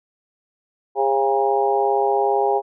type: harmonic tone with a mistuned harmonic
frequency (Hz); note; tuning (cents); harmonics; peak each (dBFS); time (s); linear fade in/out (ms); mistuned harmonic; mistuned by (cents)
135.3; C#3; -42; 3 / 4 / 5 / 6 / 7; -20 / -25 / -24 / -20 / -28; 0.95-2.62; 50; 5; +45
effects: none